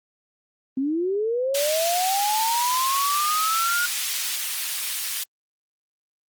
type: linear sweep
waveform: sine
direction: up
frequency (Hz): 255.3 to 1441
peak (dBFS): -21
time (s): 0.77-3.86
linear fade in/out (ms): 5
type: high-pass noise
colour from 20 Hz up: pink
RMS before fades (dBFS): -27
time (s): 1.54-5.24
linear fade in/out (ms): 10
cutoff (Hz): 2800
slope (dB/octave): 12
effects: Opus 24 kbps